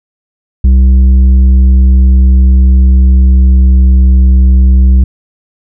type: tone with tanh clipping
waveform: triangle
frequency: 64.3 Hz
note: C2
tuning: 30 cents flat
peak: -3 dBFS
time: 0.64-5.04 s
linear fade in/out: 5 ms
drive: 11 dB
effects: none